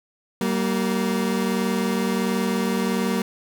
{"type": "tone pair together", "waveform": "30% pulse", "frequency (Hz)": [191.37, 232.8], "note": ["G3", "A#3"], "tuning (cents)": [-41, -2], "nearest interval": "minor third", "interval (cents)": 339, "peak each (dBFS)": -21, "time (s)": [0.41, 3.22], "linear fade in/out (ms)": 2, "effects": ["9-bit"]}